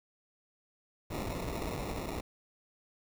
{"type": "noise with sample-and-hold", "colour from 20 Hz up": "pink", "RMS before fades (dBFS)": -37, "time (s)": [1.1, 2.21], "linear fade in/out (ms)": 10, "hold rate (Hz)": 1575, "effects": []}